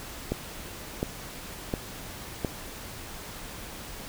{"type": "click train", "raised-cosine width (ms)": 2, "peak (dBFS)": -13, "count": 4, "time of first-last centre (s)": [0.32, 2.448], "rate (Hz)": 1.41, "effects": ["pink hiss -41 dBFS RMS until 4.08 s"]}